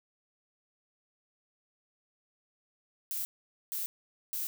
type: noise bursts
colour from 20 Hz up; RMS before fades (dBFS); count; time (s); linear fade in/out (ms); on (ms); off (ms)
violet; -35; 3; 3.11-4.47; 0; 140; 470
effects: none